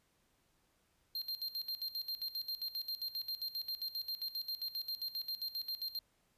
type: tone with tremolo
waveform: square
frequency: 4186 Hz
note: C8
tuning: in tune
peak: -37 dBFS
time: 1.15-5.99 s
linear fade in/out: 2 ms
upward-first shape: square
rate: 7.5 Hz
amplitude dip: 80%
effects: pink hiss -75 dBFS RMS until 6.37 s + resampled to 32000 Hz